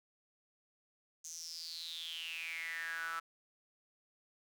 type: tone with high-pass filter sweep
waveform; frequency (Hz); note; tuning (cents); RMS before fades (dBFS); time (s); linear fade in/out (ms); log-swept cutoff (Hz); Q
sawtooth; 164.81; E3; 0; -43; 1.24-3.2; 10; 6500 to 1300; 9.8
effects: none